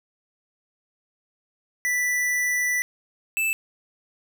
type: tone pair in turn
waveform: square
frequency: 1975.5 / 2637 Hz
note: B6 / E7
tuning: 0 / 0 cents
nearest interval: perfect fourth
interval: 500 cents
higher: second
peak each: -22 dBFS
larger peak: neither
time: 1.85-2.82 / 3.37-3.53 s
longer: first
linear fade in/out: 0 ms
effects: none